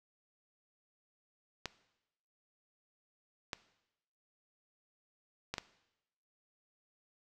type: clicks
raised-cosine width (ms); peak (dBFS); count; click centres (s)
0.2; -19; 4; 1.657 / 3.532 / 5.54 / 5.582
effects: noise-tail reverb RT60 0.9 s tail -17 dB re dry